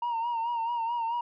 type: tone with vibrato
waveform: sine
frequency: 932.3 Hz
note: A#5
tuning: in tune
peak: -25 dBFS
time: 0.02-1.21 s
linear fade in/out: 5 ms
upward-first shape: sine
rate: 4.6 Hz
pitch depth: 55 cents each way
effects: tanh soft clip ceiling -26 dBFS